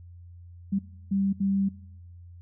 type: tone bursts at uneven times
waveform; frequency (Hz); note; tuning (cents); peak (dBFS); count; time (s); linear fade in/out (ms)
sine; 196; G3; 0; -22; 3; 0.72-0.79 / 1.11-1.33 / 1.4-1.69; 10
effects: noise-tail reverb RT60 1.0 s tail -22 dB re dry + added 87 Hz sine -44 dBFS peak until 2.41 s